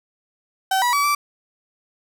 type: tone with pitch steps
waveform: 35% pulse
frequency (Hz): 765 / 973 / 1144 / 1164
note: G5 / B5 / D6 / D6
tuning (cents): -42 / -26 / -46 / -16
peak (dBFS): -15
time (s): 0.71-1.15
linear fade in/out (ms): 5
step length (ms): 110
effects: none